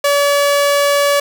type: tone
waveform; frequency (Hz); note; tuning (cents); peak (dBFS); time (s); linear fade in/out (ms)
sawtooth; 571; D5; -49; -7; 0.04-1.2; 5
effects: 8-bit